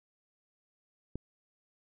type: click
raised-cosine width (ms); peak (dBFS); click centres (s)
3; -24; 1.156
effects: none